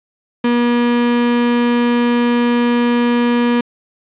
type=tone; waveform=35% pulse; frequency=240 Hz; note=B3; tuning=49 cents flat; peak=-10 dBFS; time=0.44-3.61 s; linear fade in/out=5 ms; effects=resampled to 8000 Hz + 7-bit